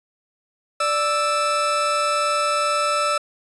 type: tone pair together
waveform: 40% pulse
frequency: 588.5 / 1318.5 Hz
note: D5 / E6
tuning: +3 / 0 cents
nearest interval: octave + major second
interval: 1397 cents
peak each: -23 / -19 dBFS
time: 0.8-3.18 s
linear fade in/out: 5 ms
effects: resampled to 24000 Hz